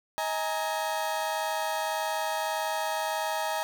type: chord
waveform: 35% pulse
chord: D# suspended fourth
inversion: none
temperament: equal with one note detuned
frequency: 633.9 / 830.6 / 932.3 Hz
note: D#5 / G#5 / A#5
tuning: +32 / 0 / 0 cents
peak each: -31 dBFS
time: 0.18-3.63 s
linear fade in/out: 0 ms
effects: none